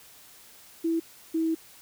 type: tone pair in turn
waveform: sine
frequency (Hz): 329.6 / 323.8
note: E4 / E4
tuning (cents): 0 / -31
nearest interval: unison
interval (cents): 31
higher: first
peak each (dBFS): -23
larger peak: neither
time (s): 0.84-1 / 1.34-1.55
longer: second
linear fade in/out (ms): 10
effects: white hiss -52 dBFS RMS until 1.81 s